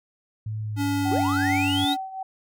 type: tone with pitch glide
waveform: sine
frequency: 108.2 to 97.52 Hz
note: A2 to G2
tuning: -29 to -8 cents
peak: -27 dBFS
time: 0.46-1.85 s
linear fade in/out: 5 ms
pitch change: -179 cents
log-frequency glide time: 0.61-1.26 s
type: tone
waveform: square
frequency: 284.1 Hz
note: C#4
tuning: 43 cents sharp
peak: -24 dBFS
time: 0.76-1.97 s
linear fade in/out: 50 ms
type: tone with tremolo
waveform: sine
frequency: 764 Hz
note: G5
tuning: 45 cents flat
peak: -24 dBFS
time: 1.05-2.23 s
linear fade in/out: 5 ms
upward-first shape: triangle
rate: 2.6 Hz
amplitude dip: 80%
type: linear sweep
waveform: triangle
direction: up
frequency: 284 to 3896 Hz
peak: -24 dBFS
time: 1.1-1.95 s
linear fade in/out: 20 ms
effects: none